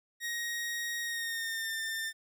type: tone with pitch glide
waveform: sawtooth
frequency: 1880 to 1796.1 Hz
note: A#6 to A6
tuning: +14 to +35 cents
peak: -30 dBFS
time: 0.2-2.13 s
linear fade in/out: 50 ms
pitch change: -79 cents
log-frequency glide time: 1.01-1.71 s
effects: none